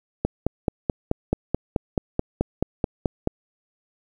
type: click train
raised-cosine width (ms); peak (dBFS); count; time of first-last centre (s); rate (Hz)
2; -7; 15; 0.25-3.274; 4.63
effects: 8-bit